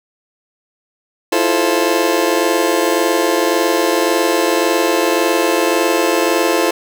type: chord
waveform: 30% pulse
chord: F major seventh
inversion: third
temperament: just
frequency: 327.4 / 349.2 / 436.5 / 523.8 Hz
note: E4 / F4 / A4 / C5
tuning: -12 / 0 / -14 / +2 cents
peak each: -16 dBFS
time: 1.32-6.71 s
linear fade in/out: 5 ms
effects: none